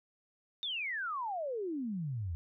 sine exponential sweep, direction down, 3700 to 78.6 Hz, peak -34 dBFS, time 0.63-2.35 s, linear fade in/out 0 ms, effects none

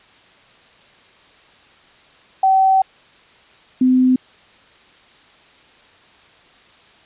sine tone pair in turn, 766 / 255.6 Hz, G5 / C4, -40 / -40 cents, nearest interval octave + perfect fifth, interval 1900 cents, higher first, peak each -10 dBFS, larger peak neither, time 2.43-2.82 / 3.81-4.16 s, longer first, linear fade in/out 5 ms, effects white hiss -49 dBFS RMS until 7.05 s + resampled to 8000 Hz

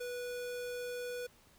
square tone, 490.2 Hz, B4, 13 cents flat, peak -39 dBFS, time 0-1.27 s, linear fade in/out 10 ms, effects pink hiss -64 dBFS RMS until 1.58 s

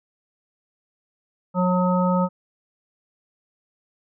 harmonic tone, 181.4 Hz, F#3, 34 cents flat, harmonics 1 / 3 / 5 / 7, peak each -19 / -24 / -26 / -27 dBFS, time 1.54-2.29 s, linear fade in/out 50 ms, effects none

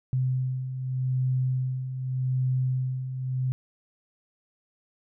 sine beating tone pair, 128.3 / 129.14 Hz, C3 / C3, -34 / -22 cents, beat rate 0.84 Hz, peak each -32 / -25 dBFS, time 0.13-3.52 s, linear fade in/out 0 ms, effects none

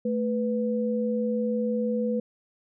sine tone pair together, 220 / 493.9 Hz, A3 / B4, 0 / 0 cents, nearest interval octave + major second, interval 1400 cents, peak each -26 / -27 dBFS, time 0.05-2.2 s, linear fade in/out 5 ms, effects none

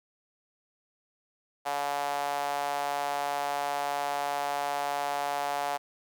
sawtooth tone with high-pass filter, 143 Hz, D3, 46 cents flat, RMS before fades -31 dBFS, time 1.65-5.78 s, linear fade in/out 20 ms, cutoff 750 Hz, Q 4.1, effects none

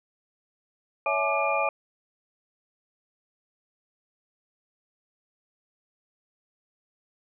sine tone cluster, 559 / 658 / 850 / 1183 / 2419 Hz, C#5 / E5 / G#5 / D6 / D#7, +14 / -3 / +40 / +12 / -49 cents, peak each -29 dBFS, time 1.06-1.69 s, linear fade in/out 2 ms, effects none

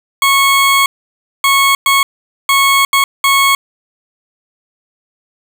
20% pulse tone bursts at uneven times, 1100 Hz, C#6, 14 cents flat, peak -3 dBFS, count 6, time 0.22-0.86 / 1.44-1.75 / 1.86-2.03 / 2.49-2.85 / 2.93-3.04 / 3.24-3.55 s, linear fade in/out 2 ms, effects none

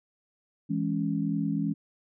sine chord, C# minor, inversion first, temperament equal, 164.81 / 207.7 / 277.2 Hz, E3 / G#3 / C#4, 0 / 0 / 0 cents, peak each -30 dBFS, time 0.69-1.74 s, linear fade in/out 20 ms, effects none

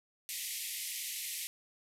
white band-pass noise, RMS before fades -40 dBFS, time 0.29-1.47 s, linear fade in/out 0 ms, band 1900 to 14000 Hz, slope 96 dB/octave, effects none

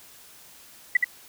sine tone with echo, 1975.5 Hz, B6, in tune, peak -14 dBFS, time 0.95-0.97 s, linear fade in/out 5 ms, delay 74 ms, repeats 1, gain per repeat -3 dB, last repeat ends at 1.044 s, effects white hiss -50 dBFS RMS until 1.28 s

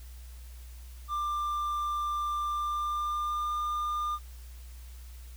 triangle tone with pitch glide, 1188 to 1205.3 Hz, D6 to D6, +20 to +45 cents, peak -27 dBFS, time 1.08-4.19 s, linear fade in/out 50 ms, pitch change +25 cents, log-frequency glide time 2.49-3.56 s, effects added 61 Hz sine -43 dBFS peak until 5.36 s + white hiss -57 dBFS RMS until 5.36 s

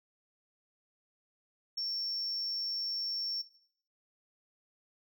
triangle tone, 5450 Hz, F8, 43 cents flat, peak -29 dBFS, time 1.77-3.42 s, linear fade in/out 10 ms, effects noise-tail reverb RT60 0.6 s tail -18 dB re dry + tanh soft clip ceiling -31 dBFS

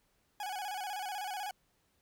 40% pulse tone with vibrato, 787 Hz, G5, 7 cents sharp, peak -36 dBFS, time 0.4-1.51 s, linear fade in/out 2 ms, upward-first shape square, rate 16 Hz, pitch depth 92 cents each way, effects pink hiss -74 dBFS RMS until 2.01 s

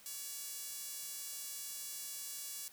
sawtooth tone with high-pass filter, 567 Hz, C#5, 39 cents sharp, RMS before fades -45 dBFS, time 0.06-2.68 s, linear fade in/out 0 ms, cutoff 7100 Hz, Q 0.86, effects white hiss -60 dBFS RMS until 2.72 s

